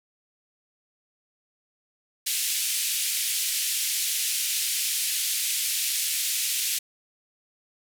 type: band-pass noise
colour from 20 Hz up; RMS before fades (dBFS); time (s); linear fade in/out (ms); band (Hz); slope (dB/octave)
white; -27; 2.26-6.79; 10; 2300 to 13000; 24
effects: none